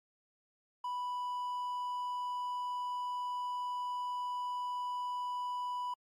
triangle tone, 987.8 Hz, B5, in tune, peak -33 dBFS, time 0.84-5.94 s, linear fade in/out 5 ms, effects AAC 64 kbps

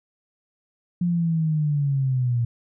sine linear sweep, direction down, 177.1 to 116.54 Hz, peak -19 dBFS, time 1.01-2.45 s, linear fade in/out 5 ms, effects none

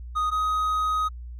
triangle tone pair in turn, 1244.5 / 1256.8 Hz, D#6 / D#6, 0 / +17 cents, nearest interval unison, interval 17 cents, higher second, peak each -20 dBFS, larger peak neither, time 0.15-0.31 / 0.31-1.09 s, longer second, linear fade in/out 20 ms, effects added 60 Hz sine -35 dBFS peak until 1.39 s

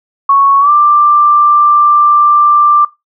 sine tone with pitch glide, 1108.7 to 1181.4 Hz, C#6 to D6, 0 to +10 cents, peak -4 dBFS, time 0.29-2.85 s, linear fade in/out 5 ms, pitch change +110 cents, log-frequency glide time 0.6-0.7 s, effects noise-tail reverb RT60 0.2 s tail -18 dB re dry

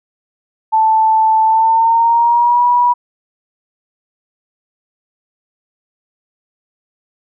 sine tone with pitch glide, 880 to 970.8 Hz, A5 to B5, 0 to -30 cents, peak -8 dBFS, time 0.72-2.94 s, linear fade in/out 20 ms, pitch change +170 cents, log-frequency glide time 1.44-2.64 s, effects none

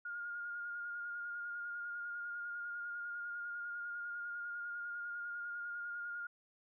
sine tone with vibrato, 1418 Hz, F6, 26 cents sharp, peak -40 dBFS, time 0.05-6.27 s, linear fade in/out 5 ms, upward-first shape square, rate 10 Hz, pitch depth 15 cents each way, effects none

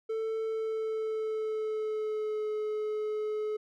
triangle tone with pitch glide, 443.7 to 427.1 Hz, A4 to G#4, +14 to +48 cents, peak -28 dBFS, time 0.09-3.57 s, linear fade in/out 10 ms, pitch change -66 cents, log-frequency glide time 0.45-2.48 s, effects none

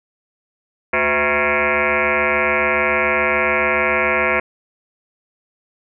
sine tone with frequency modulation, 1381 Hz, F6, 20 cents flat, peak -14 dBFS, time 0.93-4.4 s, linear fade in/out 5 ms, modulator 145 Hz, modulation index 7.2, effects none

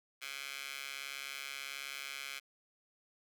15% pulse tone with high-pass filter, 138.59 Hz, C#3, in tune, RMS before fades -44 dBFS, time 0.21-2.4 s, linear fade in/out 20 ms, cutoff 2200 Hz, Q 1.7, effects none

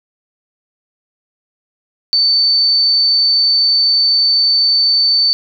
sine tone, 4536 Hz, C#8, 39 cents sharp, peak -9 dBFS, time 2.13-5.33 s, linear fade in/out 0 ms, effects none

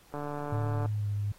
click train, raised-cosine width 1 ms, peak -23 dBFS, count 106, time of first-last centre 0.14-0.859 s, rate 146 Hz
sine tone with pitch glide, 110.5 to 102.51 Hz, A2 to G#2, +8 to -22 cents, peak -28 dBFS, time 0.52-1.32 s, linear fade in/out 5 ms, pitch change -130 cents, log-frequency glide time 0.67-1.1 s
effects pink hiss -59 dBFS RMS until 1.38 s + AAC 48 kbps

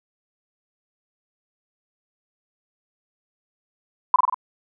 sine tone with echo, 1006 Hz, B5, 32 cents sharp, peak -9 dBFS, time 4.14-4.16 s, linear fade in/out 2 ms, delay 46 ms, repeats 4, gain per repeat -3 dB, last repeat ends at 4.344 s, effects none

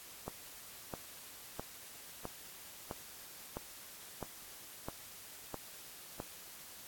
click train, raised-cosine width 1 ms, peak -25 dBFS, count 10, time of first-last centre 0.28-6.201 s, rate 1.52 Hz, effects white hiss -52 dBFS RMS until 6.87 s + AAC 64 kbps

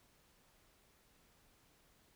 silence, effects pink hiss -70 dBFS RMS until 2.15 s

